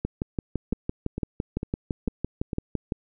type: two click trains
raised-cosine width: 3 ms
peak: -16 / -13 dBFS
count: 5 / 18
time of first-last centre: 0.73-2.532 / 0.05-2.922 s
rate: 2.22 / 5.92 Hz
effects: none